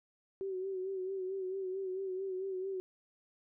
sine tone with vibrato, 379.2 Hz, F#4, 43 cents sharp, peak -35 dBFS, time 0.41-2.8 s, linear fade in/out 0 ms, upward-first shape sine, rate 4.5 Hz, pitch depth 50 cents each way, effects none

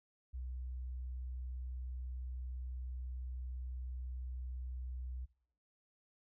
sine tone, 63 Hz, B1, 35 cents sharp, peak -39 dBFS, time 0.33-5.26 s, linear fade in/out 20 ms, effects noise-tail reverb RT60 0.7 s tail -23 dB re dry + tanh soft clip ceiling -36 dBFS

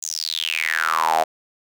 sawtooth tone with high-pass filter sweep, 80.2 Hz, E2, 47 cents flat, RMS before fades -22 dBFS, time 0.02-1.24 s, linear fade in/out 10 ms, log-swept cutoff 7000 to 660 Hz, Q 8.3, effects none

